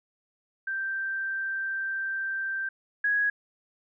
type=tone pair in turn; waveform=sine; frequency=1568 / 1661.2 Hz; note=G6 / G#6; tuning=0 / 0 cents; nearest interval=minor second; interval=100 cents; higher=second; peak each=-28 / -22 dBFS; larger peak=second; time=0.67-2.69 / 3.04-3.3 s; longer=first; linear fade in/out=5 ms; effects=none